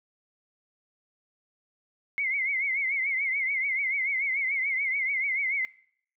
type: tone with vibrato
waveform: sine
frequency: 2151 Hz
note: C7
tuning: 47 cents sharp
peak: -25 dBFS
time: 2.18-5.65 s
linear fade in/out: 0 ms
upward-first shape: triangle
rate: 6.9 Hz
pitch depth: 120 cents each way
effects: noise-tail reverb RT60 0.6 s tail -21 dB re dry